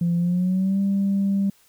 sine tone with pitch glide, 171.7 to 197.23 Hz, F3 to G3, -29 to +11 cents, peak -17 dBFS, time 0.01-1.5 s, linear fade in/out 5 ms, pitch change +240 cents, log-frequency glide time 0.17-0.8 s, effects tanh soft clip ceiling -15 dBFS + white hiss -58 dBFS RMS until 1.68 s

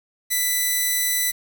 5% pulse tone, 1990 Hz, B6, 13 cents sharp, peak -9 dBFS, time 0.3-1.32 s, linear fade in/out 20 ms, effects 7-bit

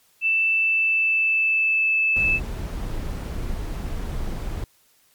sine tone with pitch glide, 2652 to 2623 Hz, E7 to E7, +10 to -9 cents, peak -17 dBFS, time 0.21-2.4 s, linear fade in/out 50 ms, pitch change -19 cents, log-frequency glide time 0.47-1.94 s
brown noise, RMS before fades -28 dBFS, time 2.16-4.64 s, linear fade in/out 2 ms
effects white hiss -60 dBFS RMS until 5.14 s + MP3 96 kbps

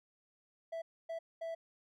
triangle tone bursts at uneven times, 659.3 Hz, E5, in tune, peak -36 dBFS, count 3, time 0.72-0.82 / 1.09-1.19 / 1.41-1.55 s, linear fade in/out 10 ms, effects none

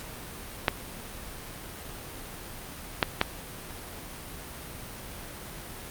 clicks, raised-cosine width 0.3 ms, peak -4 dBFS, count 3, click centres 0.682 / 3.028 / 3.214 s, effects pink hiss -41 dBFS RMS until 5.9 s + Opus 48 kbps

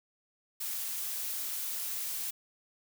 blue noise, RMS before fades -36 dBFS, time 0.6-2.31 s, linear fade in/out 10 ms, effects none

